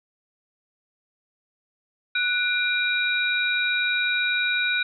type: tone cluster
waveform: sine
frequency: 1476 / 2386 / 3816 Hz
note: F#6 / D7 / A#7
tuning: -5 / +27 / +40 cents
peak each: -24 / -25 / -27 dBFS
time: 2.15-4.83 s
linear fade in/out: 5 ms
effects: none